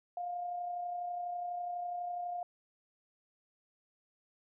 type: tone with amplitude modulation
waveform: sine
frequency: 707 Hz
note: F5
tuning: 21 cents sharp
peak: -34 dBFS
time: 0.17-2.43 s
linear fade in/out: 2 ms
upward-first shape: sine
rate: 32.1 Hz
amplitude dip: 35%
effects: none